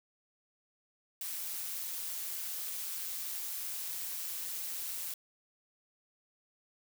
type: noise with amplitude modulation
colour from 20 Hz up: blue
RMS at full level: -37 dBFS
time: 1.21-5.14 s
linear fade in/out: 2 ms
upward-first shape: sine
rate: 172 Hz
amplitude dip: 45%
effects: none